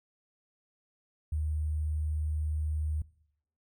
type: tone with sample-and-hold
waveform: sine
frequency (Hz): 76.6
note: D#2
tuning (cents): -27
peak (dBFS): -28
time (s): 1.32-3.02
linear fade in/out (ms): 5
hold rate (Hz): 8820
effects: noise-tail reverb RT60 0.7 s tail -21 dB re dry